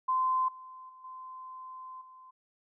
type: tone with level steps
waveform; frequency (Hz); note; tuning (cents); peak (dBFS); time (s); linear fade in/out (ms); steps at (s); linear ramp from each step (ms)
sine; 1033; C6; -22; -25 / -45 / -50 / -42 / -50; 0.08-2.31; 10; 0.48 / 0.89 / 1.04 / 2.01; 5
effects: none